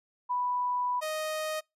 sine / sawtooth tone pair in turn, 987.8 / 622.3 Hz, B5 / D#5, 0 / 0 cents, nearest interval minor sixth, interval 800 cents, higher first, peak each -27 dBFS, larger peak neither, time 0.29-1.01 / 1.01-1.61 s, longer first, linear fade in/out 20 ms, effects noise-tail reverb RT60 0.2 s tail -26 dB re dry + resampled to 32000 Hz

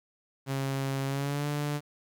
sawtooth tone with pitch glide, 136 to 146.61 Hz, C#3 to D3, -33 to -3 cents, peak -25 dBFS, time 0.46-1.81 s, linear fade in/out 50 ms, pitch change +130 cents, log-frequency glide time 1.06-1.47 s, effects 10-bit

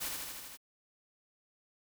white noise with echo, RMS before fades -37 dBFS, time 0-0.1 s, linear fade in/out 20 ms, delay 79 ms, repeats 6, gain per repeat -2 dB, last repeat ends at 0.574 s, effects none

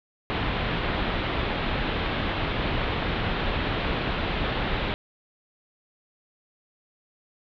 pink low-pass noise, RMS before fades -27 dBFS, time 0.3-4.94 s, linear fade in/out 0 ms, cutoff 3800 Hz, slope 48 dB/octave, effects none

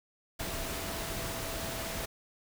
sine tone in noise, 662 Hz, E5, 7 cents sharp, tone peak -44 dBFS, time 0.39-2.06 s, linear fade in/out 10 ms, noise pink, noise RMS -37 dBFS, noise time 0.39-2.06 s, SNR -10 dB, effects none

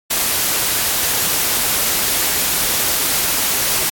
white noise, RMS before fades -17 dBFS, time 0.1-3.9 s, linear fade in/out 10 ms, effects AAC 64 kbps

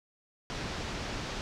pink low-pass noise, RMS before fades -37 dBFS, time 0.5-1.41 s, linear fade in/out 0 ms, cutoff 6000 Hz, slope 24 dB/octave, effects none

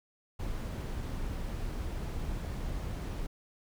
brown noise, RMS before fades -36 dBFS, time 0.39-3.27 s, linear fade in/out 10 ms, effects none

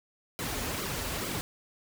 pink noise with flanger, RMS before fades -34 dBFS, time 0.39-1.41 s, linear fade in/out 0 ms, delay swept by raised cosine 1.1 to 6.4 ms, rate 2.3 Hz, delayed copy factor -0.85, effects none

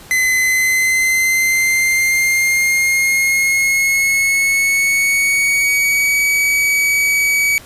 45% pulse tone with pitch glide, 2035 to 2271 Hz, C7 to C#7, -49 to +41 cents, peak -12 dBFS, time 0.11-7.58 s, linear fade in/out 0 ms, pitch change +190 cents, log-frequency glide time 0.39-6.22 s, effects pink hiss -39 dBFS RMS until 7.65 s + resampled to 32000 Hz

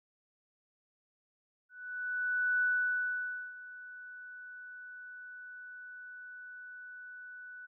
sine tone with ADSR envelope, 1486 Hz, F#6, 7 cents sharp, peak -26 dBFS, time 1.69-7.67 s, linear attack 930 ms, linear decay 910 ms, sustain -19 dB, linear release 22 ms, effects none

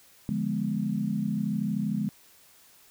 sine chord, D diminished seventh, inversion none, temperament equal, 146.83 / 174.61 / 207.7 / 246.9 Hz, D3 / F3 / Ab3 / Cb4, 0 / 0 / 0 / 0 cents, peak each -34 / -33 / -28 / -34 dBFS, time 0.29-2.09 s, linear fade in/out 0 ms, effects white hiss -57 dBFS RMS until 2.9 s

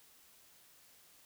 silence, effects white hiss -63 dBFS RMS until 1.25 s

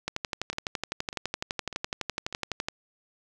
two click trains, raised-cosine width 0.2 ms, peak -21 / -12 dBFS, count 4 / 32, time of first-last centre 0.53-2.326 / 0.08-2.685 s, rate 1.67 / 11.9 Hz, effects none

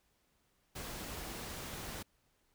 pink noise, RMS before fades -44 dBFS, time 0.75-2.03 s, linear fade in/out 10 ms, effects pink hiss -75 dBFS RMS until 2.54 s

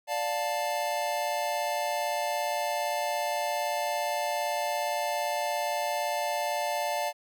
square chord, D minor, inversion none, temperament just, 587.3 / 704.8 / 881 Hz, D5 / F5 / A5, 0 / +16 / +2 cents, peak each -33 dBFS, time 0.07-7.13 s, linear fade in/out 50 ms, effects none

